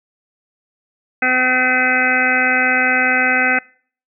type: harmonic tone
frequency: 254.8 Hz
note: C4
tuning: 46 cents flat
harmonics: 1 / 2 / 3 / 5 / 6 / 7 / 8 / 9 / 10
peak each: -24 / -26 / -22 / -26 / -17 / -29 / -18 / -28 / -21 dBFS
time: 1.22-3.59 s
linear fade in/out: 5 ms
effects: noise-tail reverb RT60 0.5 s tail -25 dB re dry